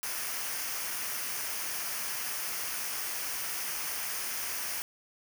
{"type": "noise with comb filter", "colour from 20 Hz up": "white", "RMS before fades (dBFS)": -35, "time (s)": [0.03, 4.82], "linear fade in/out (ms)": 0, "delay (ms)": 0.26, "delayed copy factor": -0.55, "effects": []}